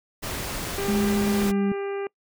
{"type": "noise", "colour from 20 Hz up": "pink", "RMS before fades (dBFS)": -31, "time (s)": [0.22, 1.52], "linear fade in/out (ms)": 20}
{"type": "harmonic tone", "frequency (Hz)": 397.7, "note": "G4", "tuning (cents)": 25, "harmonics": [1, 2, 3, 4, 5, 6, 7], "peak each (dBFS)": [-27, -38, -41, -44, -45, -45, -49], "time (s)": [0.78, 2.07], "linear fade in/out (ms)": 2}
{"type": "tone with pitch glide", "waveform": "sine", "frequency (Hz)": [207.7, 199.01], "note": ["G#3", "G3"], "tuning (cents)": [0, 26], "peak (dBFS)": -21, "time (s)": [0.88, 1.72], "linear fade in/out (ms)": 2, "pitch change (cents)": -74, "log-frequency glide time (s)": [1.41, 1.51]}
{"effects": ["noise-tail reverb RT60 0.1 s tail -25 dB re dry"]}